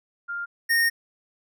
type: tone pair in turn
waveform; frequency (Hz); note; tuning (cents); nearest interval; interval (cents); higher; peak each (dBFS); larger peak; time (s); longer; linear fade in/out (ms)
sine / square; 1400 / 1845.9; F6 / A#6; +4 / -18; perfect fourth; 478; second; -28 / -19; second; 0.28-0.46 / 0.69-0.9; second; 20
effects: none